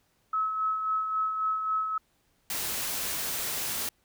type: tone with tremolo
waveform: sine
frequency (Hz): 1290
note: E6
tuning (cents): -38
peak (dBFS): -24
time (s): 0.33-1.98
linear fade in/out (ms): 5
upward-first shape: sine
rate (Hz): 3.7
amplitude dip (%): 45
type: noise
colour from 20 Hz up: white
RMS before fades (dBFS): -32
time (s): 2.5-3.89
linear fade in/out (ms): 2
effects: pink hiss -70 dBFS RMS until 4.04 s